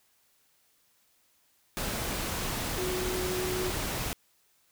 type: tone in noise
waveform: sine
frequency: 366.8 Hz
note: F#4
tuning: 15 cents flat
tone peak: -31 dBFS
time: 2.78-3.7 s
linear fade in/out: 0 ms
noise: pink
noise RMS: -33 dBFS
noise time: 1.77-4.13 s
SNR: -1 dB
effects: white hiss -68 dBFS RMS until 4.71 s